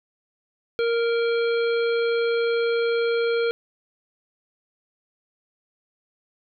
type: harmonic tone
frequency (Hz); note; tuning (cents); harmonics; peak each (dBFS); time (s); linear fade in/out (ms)
465.6; A#4; -2; 1 / 3 / 5 / 7 / 9; -20 / -30 / -34 / -37 / -39; 0.79-3.51; 0
effects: none